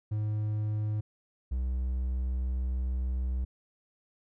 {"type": "tone pair in turn", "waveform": "triangle", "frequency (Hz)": [106.5, 63.33], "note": ["G#2", "B1"], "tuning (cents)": [44, 44], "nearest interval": "major sixth", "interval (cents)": 900, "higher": "first", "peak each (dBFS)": -26, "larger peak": "neither", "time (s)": [[0.11, 1.01], [1.51, 3.45]], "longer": "second", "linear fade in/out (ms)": 10, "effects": []}